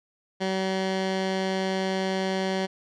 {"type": "tone with low-pass filter", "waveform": "15% pulse", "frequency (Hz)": 190, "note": "F#3", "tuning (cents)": 46, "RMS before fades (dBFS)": -27, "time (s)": [0.4, 2.67], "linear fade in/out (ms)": 20, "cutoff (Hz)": 4600, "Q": 1.2, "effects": []}